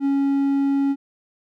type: tone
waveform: triangle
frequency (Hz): 277.2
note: C#4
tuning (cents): 0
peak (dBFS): -15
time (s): 0-0.96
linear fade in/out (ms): 50
effects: none